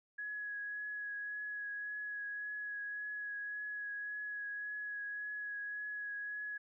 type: tone with vibrato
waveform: sine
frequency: 1675 Hz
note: G#6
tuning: 14 cents sharp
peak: -39 dBFS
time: 0.18-6.58 s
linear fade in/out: 10 ms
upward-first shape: triangle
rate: 1.8 Hz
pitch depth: 16 cents each way
effects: none